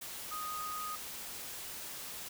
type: tone in noise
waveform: sine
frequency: 1243 Hz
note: D#6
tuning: 2 cents flat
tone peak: -38 dBFS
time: 0.31-0.96 s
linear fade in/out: 10 ms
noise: white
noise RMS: -44 dBFS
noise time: 0.01-2.29 s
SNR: +3 dB
effects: none